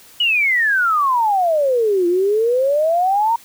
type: exponential two-way sweep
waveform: sine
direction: down then up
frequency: 2972 to 341.7 to 944 Hz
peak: -13 dBFS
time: 0.2-3.36 s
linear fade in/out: 5 ms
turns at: 2.07 s
effects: white hiss -45 dBFS RMS until 3.44 s